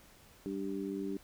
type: harmonic tone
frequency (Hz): 97.8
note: G2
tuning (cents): -4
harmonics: 2 / 3 / 4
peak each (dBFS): -40 / -38 / -40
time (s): 0.46-1.17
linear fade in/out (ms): 0
effects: pink hiss -60 dBFS RMS until 1.23 s

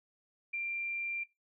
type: tone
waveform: sine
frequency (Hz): 2373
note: D7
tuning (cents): +17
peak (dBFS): -33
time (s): 0.53-1.24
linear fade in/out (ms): 10
effects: noise-tail reverb RT60 0.2 s tail -20 dB re dry

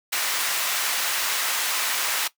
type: high-pass noise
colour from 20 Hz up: pink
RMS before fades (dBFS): -25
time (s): 0.12-2.28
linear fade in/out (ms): 10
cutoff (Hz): 1200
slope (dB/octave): 12
effects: noise-tail reverb RT60 0.1 s tail -17 dB re dry

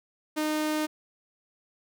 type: tone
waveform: sawtooth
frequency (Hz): 306.9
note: D#4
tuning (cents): -24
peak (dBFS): -22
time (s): 0.36-0.87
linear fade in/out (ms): 20
effects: none

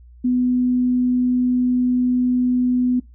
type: tone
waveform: sine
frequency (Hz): 249.4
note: B3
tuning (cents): +17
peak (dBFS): -15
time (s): 0.24-3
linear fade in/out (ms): 10
effects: noise-tail reverb RT60 0.2 s tail -22 dB re dry + added 60 Hz sine -42 dBFS peak until 3.14 s

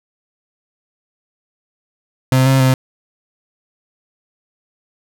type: tone with pitch steps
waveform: 35% pulse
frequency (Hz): 130.4 / 133.6 / 130.5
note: C3 / C3 / C3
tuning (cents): -5 / +36 / -4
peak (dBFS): -8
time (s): 2.32-2.74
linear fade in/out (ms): 2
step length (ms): 140
effects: none

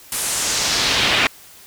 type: noise with band-pass filter sweep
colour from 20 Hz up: brown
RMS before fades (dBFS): -19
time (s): 0.12-1.27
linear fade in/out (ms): 2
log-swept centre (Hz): 11000 to 2600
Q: 1.6
effects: white hiss -44 dBFS RMS until 1.66 s

